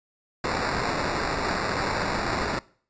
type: noise with sample-and-hold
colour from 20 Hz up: violet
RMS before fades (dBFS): -27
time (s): 0.44-2.59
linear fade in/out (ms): 2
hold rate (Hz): 3150
effects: noise-tail reverb RT60 0.5 s tail -22 dB re dry + resampled to 16000 Hz